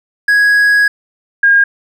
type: tone pair in turn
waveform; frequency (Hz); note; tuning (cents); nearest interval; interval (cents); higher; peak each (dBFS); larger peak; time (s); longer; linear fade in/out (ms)
triangle / sine; 1661.2 / 1621.4; G#6 / G#6; 0 / -42; unison; 42; first; -5; neither; 0.28-0.88 / 1.43-1.64; first; 5
effects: none